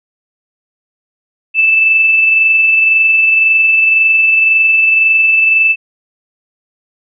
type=tone with amplitude modulation; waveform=sine; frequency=2637 Hz; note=E7; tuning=in tune; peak=-5 dBFS; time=1.54-5.76 s; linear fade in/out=50 ms; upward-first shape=sine; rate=21.9 Hz; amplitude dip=30%; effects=none

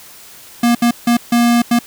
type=tone bursts at uneven times; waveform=square; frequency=237.3 Hz; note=A#3; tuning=31 cents sharp; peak=-10 dBFS; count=5; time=0.63-0.75 / 0.82-0.91 / 1.07-1.17 / 1.32-1.62 / 1.71-1.79 s; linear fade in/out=5 ms; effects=white hiss -39 dBFS RMS until 1.86 s

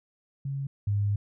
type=tone pair in turn; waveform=sine; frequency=138 / 101.98 Hz; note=C#3 / G#2; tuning=-7 / -31 cents; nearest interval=perfect fourth; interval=524 cents; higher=first; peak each=-29 / -23 dBFS; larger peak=second; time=0.45-0.67 / 0.87-1.16 s; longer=second; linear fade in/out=5 ms; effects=none

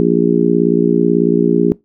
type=harmonic tone; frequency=58.2 Hz; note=A#1; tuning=2 cents flat; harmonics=3 / 4 / 5 / 6 / 7; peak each=-16 / -16 / -16 / -16 / -16 dBFS; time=0-1.72 s; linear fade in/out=0 ms; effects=noise-tail reverb RT60 0.2 s tail -22 dB re dry

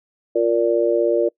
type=chord; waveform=sine; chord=Bb major; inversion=second; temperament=just; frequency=349.6 / 466.2 / 582.7 Hz; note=F4 / Bb4 / D5; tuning=+2 / 0 / -14 cents; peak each=-19 dBFS; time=0.35-1.29 s; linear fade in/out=10 ms; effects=noise-tail reverb RT60 0.1 s tail -24 dB re dry

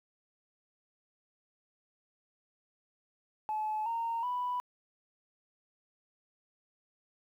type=tone with pitch steps; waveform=sine; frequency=860 / 921.7 / 987.9 Hz; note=A5 / A#5 / B5; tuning=-40 / -20 / 0 cents; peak=-30 dBFS; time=3.49-4.6 s; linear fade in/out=0 ms; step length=370 ms; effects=tanh soft clip ceiling -27 dBFS + 11-bit

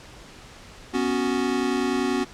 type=chord; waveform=square; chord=B suspended second; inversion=none; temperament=equal; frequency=246.9 / 277.2 / 370 Hz; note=B3 / C#4 / F#4; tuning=0 / 0 / 0 cents; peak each=-27 dBFS; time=0.93-2.25 s; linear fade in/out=20 ms; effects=pink hiss -45 dBFS RMS until 2.33 s + low-pass 7000 Hz 12 dB/octave

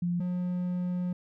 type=tone pair in turn; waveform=sine / triangle; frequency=174.61 / 179.21 Hz; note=F3 / F3; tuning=0 / +45 cents; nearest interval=unison; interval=45 cents; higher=second; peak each=-26 dBFS; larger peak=neither; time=0.02-0.2 / 0.2-1.13 s; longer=second; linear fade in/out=5 ms; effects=none

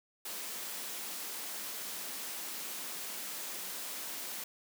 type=high-pass noise; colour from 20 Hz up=white; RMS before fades=-41 dBFS; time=0.25-4.44 s; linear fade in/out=5 ms; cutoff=170 Hz; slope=48 dB/octave; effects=none

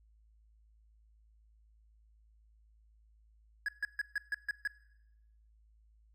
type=tone bursts; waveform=triangle; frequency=1673 Hz; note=G#6; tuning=12 cents sharp; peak=-29 dBFS; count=7; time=3.66-4.675 s; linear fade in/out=2 ms; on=25 ms; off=140 ms; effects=noise-tail reverb RT60 0.9 s tail -19 dB re dry + added 54 Hz sine -62 dBFS peak until 6.14 s

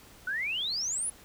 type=exponential sweep; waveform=sine; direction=up; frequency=1451 to 10720 Hz; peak=-29 dBFS; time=0.27-1.1 s; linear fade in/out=5 ms; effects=pink hiss -54 dBFS RMS until 1.24 s

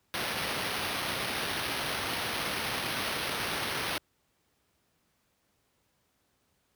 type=noise with sample-and-hold; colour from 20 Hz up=white; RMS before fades=-33 dBFS; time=0.14-3.98 s; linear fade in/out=0 ms; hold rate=7350 Hz; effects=pink hiss -73 dBFS RMS until 6.75 s + high-pass 60 Hz 12 dB/octave

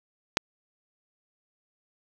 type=click; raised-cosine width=0.2 ms; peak=-3 dBFS; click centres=0.371 s; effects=none

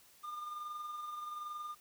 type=tone with amplitude modulation; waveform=triangle; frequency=1208 Hz; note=D6; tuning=48 cents sharp; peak=-37 dBFS; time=0.23-1.75 s; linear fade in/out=20 ms; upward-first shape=sine; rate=21.2 Hz; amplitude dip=40%; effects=white hiss -63 dBFS RMS until 1.8 s

